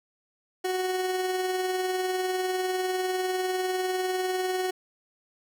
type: tone with tremolo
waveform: 30% pulse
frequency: 370 Hz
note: F#4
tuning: in tune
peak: -22 dBFS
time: 0.64-4.71 s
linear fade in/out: 10 ms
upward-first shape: sine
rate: 20 Hz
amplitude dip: 35%
effects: none